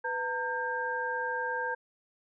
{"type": "tone cluster", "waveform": "sine", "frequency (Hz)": [497.1, 914, 1593], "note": ["B4", "A#5", "G6"], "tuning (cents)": [11, -34, 27], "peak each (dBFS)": [-36, -34, -33], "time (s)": [0.04, 1.75], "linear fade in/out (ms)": 10, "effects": []}